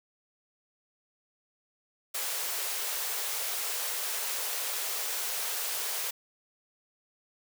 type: high-pass noise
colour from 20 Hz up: white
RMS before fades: -33 dBFS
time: 2.14-6.11 s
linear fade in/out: 10 ms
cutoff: 390 Hz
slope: 96 dB/octave
effects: none